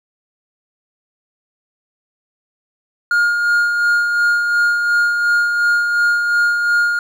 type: tone with tremolo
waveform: triangle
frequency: 1420 Hz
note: F6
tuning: 28 cents sharp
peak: -9 dBFS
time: 3.11-6.99 s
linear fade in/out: 2 ms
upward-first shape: sine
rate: 2.8 Hz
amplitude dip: 40%
effects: none